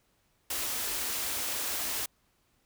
white band-stop noise, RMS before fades -33 dBFS, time 0.5-2.06 s, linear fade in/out 5 ms, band 120 to 210 Hz, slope 96 dB/octave, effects pink hiss -71 dBFS RMS until 2.65 s

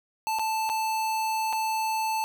square tone with dropouts, 880 Hz, A5, in tune, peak -26 dBFS, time 0.27-2.24 s, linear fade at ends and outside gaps 0 ms, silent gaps 0.387-0.394 / 0.692-0.698 / 1.527-1.531 s, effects none

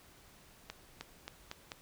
accelerating click train, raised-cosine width 0.2 ms, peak -24 dBFS, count 5, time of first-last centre 0.7-1.718 s, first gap 310 ms, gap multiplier 0.87, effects pink hiss -60 dBFS RMS until 1.81 s

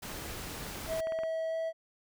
pink noise, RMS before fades -41 dBFS, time 0.02-1.01 s, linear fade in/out 10 ms
clicks, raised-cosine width 0.5 ms, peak -28 dBFS, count 9, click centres 0.666 / 0.758 / 0.861 / 0.934 / 0.976 / 1.071 / 1.122 / 1.189 / 1.235 s
triangle tone with pitch glide, 647 to 651.1 Hz, E5 to E5, -32 to -22 cents, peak -29 dBFS, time 0.87-1.73 s, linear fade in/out 50 ms, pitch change +10 cents, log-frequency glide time 1.49-1.55 s
effects none

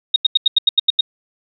sine tone bursts, 3729 Hz, A#7, in tune, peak -8 dBFS, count 9, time 0.14-1.009 s, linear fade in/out 5 ms, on 21 ms, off 85 ms, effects none

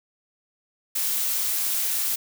blue noise, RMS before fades -25 dBFS, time 0.95-2.16 s, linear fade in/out 10 ms, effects none

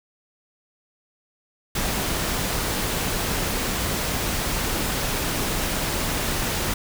pink noise, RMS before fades -25 dBFS, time 1.75-6.74 s, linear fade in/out 5 ms, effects none

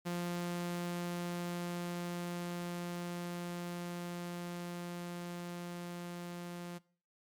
sawtooth tone with level ramp, 174.61 Hz, F3, in tune, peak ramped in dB -31 to -38 dBFS, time 0.05-6.79 s, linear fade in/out 20 ms, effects noise-tail reverb RT60 0.5 s tail -22 dB re dry + MP3 96 kbps

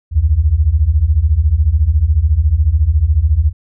sine beating tone pair, 67.9 / 81.9 Hz, C#2 / E2, -35 / -11 cents, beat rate 14 Hz, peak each -13 / -11 dBFS, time 0.11-3.53 s, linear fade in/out 50 ms, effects none

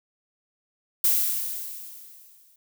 violet noise with exponential decay, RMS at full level -19 dBFS, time 1.04-2.56 s, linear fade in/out 5 ms, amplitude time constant 330 ms, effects none

